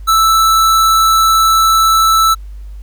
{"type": "tone", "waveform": "square", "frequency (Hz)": 1318.5, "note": "E6", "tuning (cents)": 0, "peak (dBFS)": -8, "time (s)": [0.07, 2.35], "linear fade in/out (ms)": 20, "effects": ["added 50 Hz sine -26 dBFS peak until 2.82 s", "pink hiss -53 dBFS RMS until 2.82 s"]}